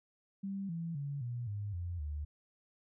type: tone with pitch steps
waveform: sine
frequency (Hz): 196 / 166.73 / 141.83 / 120.65 / 102.63 / 87.31 / 74.27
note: G3 / E3 / C#3 / B2 / G#2 / F2 / D2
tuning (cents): 0 / +20 / +40 / -40 / -20 / 0 / +20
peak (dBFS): -36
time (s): 0.43-2.25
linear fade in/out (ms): 10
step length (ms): 260
effects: none